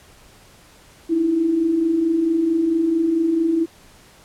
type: tone pair together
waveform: sine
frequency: 305.1 / 329.6 Hz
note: D#4 / E4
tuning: -34 / 0 cents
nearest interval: minor second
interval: 134 cents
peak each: -26 / -16 dBFS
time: 1.09-3.66 s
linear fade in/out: 20 ms
effects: pink hiss -49 dBFS RMS until 4.24 s + low-pass 12000 Hz 12 dB/octave